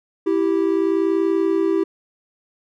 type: tone pair together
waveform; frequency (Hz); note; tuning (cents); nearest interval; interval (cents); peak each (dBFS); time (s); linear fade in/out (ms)
triangle; 329.6 / 390.2; E4 / G4; 0 / -8; minor third; 292; -17; 0.26-1.84; 10
effects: none